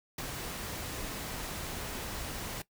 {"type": "noise with ADSR envelope", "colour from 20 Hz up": "pink", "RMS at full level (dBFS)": -37, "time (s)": [0.18, 2.62], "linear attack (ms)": 5, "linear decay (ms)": 44, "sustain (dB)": -2, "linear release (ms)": 4, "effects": ["noise-tail reverb RT60 0.1 s tail -18 dB re dry"]}